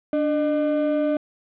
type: ring-modulated tone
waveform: triangle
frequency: 450.5 Hz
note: A4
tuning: 41 cents sharp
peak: -14 dBFS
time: 0.13-1.17 s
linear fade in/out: 2 ms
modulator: 158 Hz
effects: resampled to 8000 Hz + 8-bit